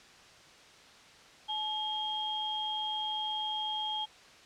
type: tone pair together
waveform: sine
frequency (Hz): 857 / 3236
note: A5 / G#7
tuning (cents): -46 / -46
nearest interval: octave + major seventh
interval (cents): 2300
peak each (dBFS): -36 / -33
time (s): 1.48-4.06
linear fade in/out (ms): 20
effects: white hiss -55 dBFS RMS until 4.45 s + low-pass 5000 Hz 12 dB/octave